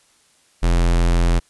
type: tone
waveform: square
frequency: 42.9 Hz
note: F1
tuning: 30 cents flat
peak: -14 dBFS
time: 0.62-1.4 s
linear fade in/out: 20 ms
effects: white hiss -57 dBFS RMS until 1.49 s + resampled to 24000 Hz